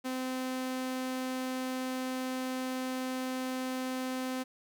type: tone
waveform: sawtooth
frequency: 257.7 Hz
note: C4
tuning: 26 cents flat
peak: -29 dBFS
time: 0.04-4.44 s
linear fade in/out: 20 ms
effects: 11-bit